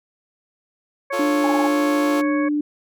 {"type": "harmonic tone", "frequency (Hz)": 554.4, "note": "C#5", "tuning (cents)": 0, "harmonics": [1, 2, 3, 4], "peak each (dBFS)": [-26, -29, -31, -32], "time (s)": [1.1, 2.49], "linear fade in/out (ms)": 10}
{"type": "chord", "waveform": "20% pulse", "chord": "F augmented", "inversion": "none", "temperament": "equal", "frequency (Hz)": [349.2, 440, 554.4], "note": ["F4", "A4", "C#5"], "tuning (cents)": [0, 0, 0], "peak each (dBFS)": [-24, -25, -26], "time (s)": [1.12, 2.22], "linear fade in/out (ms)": 20}
{"type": "tone", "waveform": "sine", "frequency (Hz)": 295.9, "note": "D4", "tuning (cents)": 13, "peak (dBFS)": -18, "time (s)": [1.19, 2.61], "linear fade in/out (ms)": 5}
{"type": "tone bursts", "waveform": "sine", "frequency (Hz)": 827, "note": "G#5", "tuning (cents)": -8, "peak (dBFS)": -20, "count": 5, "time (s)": [1.44, 1.667], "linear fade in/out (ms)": 2, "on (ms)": 27, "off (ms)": 23}
{"effects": []}